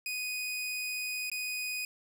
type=tone with dropouts; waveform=sawtooth; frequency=2489 Hz; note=D#7; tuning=in tune; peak=-30 dBFS; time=0.06-1.85 s; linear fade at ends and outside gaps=2 ms; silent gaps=1.299-1.316 s; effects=none